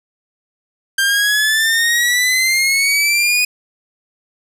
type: exponential sweep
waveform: sawtooth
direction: up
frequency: 1580 to 2489 Hz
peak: -9 dBFS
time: 0.98-3.45 s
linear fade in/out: 5 ms
effects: resampled to 32000 Hz + 7-bit